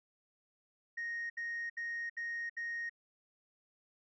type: tone bursts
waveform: sine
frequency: 1864.7 Hz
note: A#6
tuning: in tune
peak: -35 dBFS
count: 5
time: 0.97-2.896 s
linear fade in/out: 10 ms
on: 330 ms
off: 69 ms
effects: tanh soft clip ceiling -34 dBFS